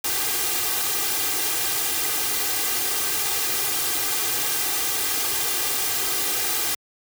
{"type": "noise with comb filter", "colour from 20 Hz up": "white", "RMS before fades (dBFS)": -24, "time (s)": [0.04, 6.75], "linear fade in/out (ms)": 5, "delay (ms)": 2.5, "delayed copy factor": 0.95, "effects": ["high-pass 100 Hz 12 dB/octave"]}